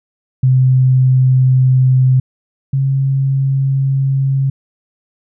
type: tone pair in turn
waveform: sine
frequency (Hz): 129.4 / 135.59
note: C3 / C#3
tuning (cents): -19 / -38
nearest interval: minor second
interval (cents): 81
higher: second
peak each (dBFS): -7 / -11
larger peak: first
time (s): 0.43-2.2 / 2.73-4.5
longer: neither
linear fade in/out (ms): 5
effects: none